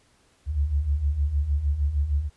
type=beating tone pair; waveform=sine; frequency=67.8 / 74.3 Hz; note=C#2 / D2; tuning=-38 / +21 cents; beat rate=6.5 Hz; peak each=-28 / -22 dBFS; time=0.46-2.3 s; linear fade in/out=50 ms; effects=pink hiss -62 dBFS RMS until 2.36 s + resampled to 24000 Hz